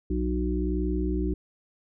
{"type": "harmonic tone", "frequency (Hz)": 61.3, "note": "B1", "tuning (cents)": -12, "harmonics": [1, 3, 5, 6], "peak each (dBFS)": [-27, -32, -30, -32], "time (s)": [0.1, 1.34], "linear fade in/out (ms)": 5, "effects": []}